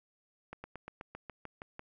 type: slowing click train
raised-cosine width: 0.5 ms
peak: -28 dBFS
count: 10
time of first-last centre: 0.53-1.794 s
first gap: 110 ms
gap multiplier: 1.06
effects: none